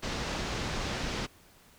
pink low-pass noise, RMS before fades -34 dBFS, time 0.02-1.27 s, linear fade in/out 20 ms, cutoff 6200 Hz, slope 24 dB/octave, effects pink hiss -59 dBFS RMS until 1.78 s

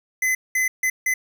square tone bursts at uneven times, 2032 Hz, B6, 49 cents sharp, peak -19 dBFS, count 4, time 0.22-0.35 / 0.55-0.68 / 0.83-0.9 / 1.06-1.14 s, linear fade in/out 5 ms, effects none

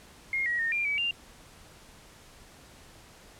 sine tone with pitch steps, 2138 / 1907 / 1835 / 2390 / 2284 / 2791 Hz, C7 / A#6 / A#6 / D7 / D7 / F7, +37 / +39 / -28 / +30 / -49 / -2 cents, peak -26 dBFS, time 0.33-1.11 s, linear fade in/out 2 ms, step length 130 ms, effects pink hiss -53 dBFS RMS until 3.39 s + low-pass 11000 Hz 12 dB/octave

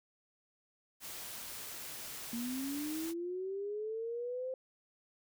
white noise, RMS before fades -45 dBFS, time 1-3.14 s, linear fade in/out 50 ms
sine linear sweep, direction up, 230 to 523.3 Hz, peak -36 dBFS, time 2.33-4.54 s, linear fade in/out 2 ms
effects none

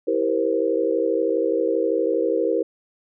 sine chord, C dominant seventh, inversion first, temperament just, 327 / 392.4 / 470.9 / 523.3 Hz, E4 / G4 / Bb4 / C5, -14 / +2 / +18 / 0 cents, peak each -25 / -25 / -22 / -25 dBFS, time 0.07-2.63 s, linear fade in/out 10 ms, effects none

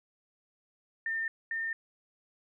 sine tone pair in turn, 1807 / 1813.4 Hz, A6 / A#6, +46 / -48 cents, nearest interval unison, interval 6 cents, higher second, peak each -30 / -31 dBFS, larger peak first, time 1.06-1.28 / 1.51-1.73 s, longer neither, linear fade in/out 2 ms, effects none

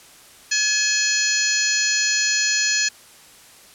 harmonic tone with a mistuned harmonic, 850 Hz, G#5, 40 cents sharp, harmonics 2 / 3 / 4 / 5 / 6 / 7 / 8, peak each -24 / -25 / -32 / -24 / -28 / -25 / -24 dBFS, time 0.51-2.89 s, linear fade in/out 10 ms, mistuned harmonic 4, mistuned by -78 cents, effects white hiss -47 dBFS RMS until 3.74 s + low-pass 11000 Hz 12 dB/octave

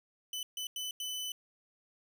sawtooth tone bursts at uneven times, 3006 Hz, F#7, 27 cents sharp, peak -33 dBFS, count 4, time 0.33-0.43 / 0.57-0.67 / 0.76-0.91 / 1-1.32 s, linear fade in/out 2 ms, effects none

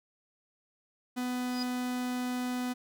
45% pulse tone, 249.2 Hz, B3, 16 cents sharp, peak -31 dBFS, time 1.16-2.74 s, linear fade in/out 20 ms
sine tone with exponential growth, 4934 Hz, D#8, 15 cents flat, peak -32 dBFS, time 1.43-1.63 s, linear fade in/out 5 ms, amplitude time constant 43 ms
effects none

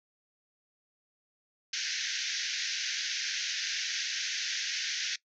white band-pass noise, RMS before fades -34 dBFS, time 1.73-5.16 s, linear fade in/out 5 ms, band 1500 to 6400 Hz, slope 96 dB/octave, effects noise-tail reverb RT60 0.1 s tail -20 dB re dry

